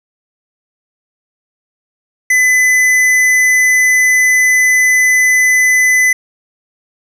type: tone with tanh clipping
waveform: triangle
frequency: 2010 Hz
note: B6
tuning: 30 cents sharp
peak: -9 dBFS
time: 2.3-6.13 s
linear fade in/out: 5 ms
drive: 17 dB
effects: none